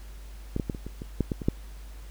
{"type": "clicks", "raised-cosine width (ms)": 3, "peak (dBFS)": [-15, -14, -15, -24, -24, -23, -11, -14, -21, -9], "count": 10, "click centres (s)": [0.564, 0.598, 0.698, 0.748, 0.866, 1.019, 1.207, 1.318, 1.418, 1.485], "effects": ["added 50 Hz sine -40 dBFS peak until 2.1 s", "pink hiss -54 dBFS RMS until 2.1 s"]}